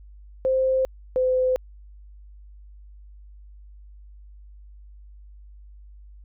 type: tone pair in turn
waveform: sine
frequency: 523.3 / 511.9 Hz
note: C5 / C5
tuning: 0 / -38 cents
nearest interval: unison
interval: 38 cents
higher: first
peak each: -18 dBFS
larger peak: neither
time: 0.45-0.85 / 1.16-1.56 s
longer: neither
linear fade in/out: 0 ms
effects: added 50 Hz sine -43 dBFS peak until 6.24 s